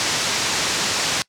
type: low-pass noise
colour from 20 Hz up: white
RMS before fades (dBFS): -22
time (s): 0-1.22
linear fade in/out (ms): 0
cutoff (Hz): 6900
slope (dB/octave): 24
effects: noise-tail reverb RT60 0.1 s tail -23 dB re dry + high-pass 80 Hz 12 dB/octave